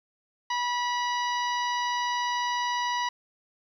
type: harmonic tone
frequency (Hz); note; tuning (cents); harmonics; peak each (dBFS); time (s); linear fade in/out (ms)
974; B5; -24; 1 / 2 / 3 / 4 / 5 / 6; -27 / -33 / -37 / -39 / -41 / -43; 0.5-3.09; 5
effects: 10-bit